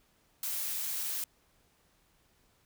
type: noise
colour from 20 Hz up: blue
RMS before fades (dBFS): -35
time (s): 0.43-1.24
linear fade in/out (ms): 2
effects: pink hiss -69 dBFS RMS until 2.65 s